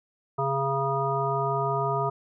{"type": "harmonic tone", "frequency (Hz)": 137, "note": "C#3", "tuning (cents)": -20, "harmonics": [1, 3, 5, 7, 9], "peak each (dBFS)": [-30, -30, -30, -30, -30], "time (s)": [0.38, 2.1], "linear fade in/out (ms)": 10, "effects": []}